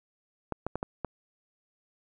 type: clicks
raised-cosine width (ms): 1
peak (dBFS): -17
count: 5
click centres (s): 0.523 / 0.666 / 0.756 / 0.829 / 1.047
effects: none